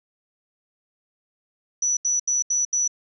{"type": "tone bursts", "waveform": "sine", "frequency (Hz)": 5920, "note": "F#8", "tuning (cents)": 0, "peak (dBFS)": -19, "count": 5, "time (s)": [1.82, 2.878], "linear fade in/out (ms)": 5, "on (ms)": 150, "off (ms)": 77, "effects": []}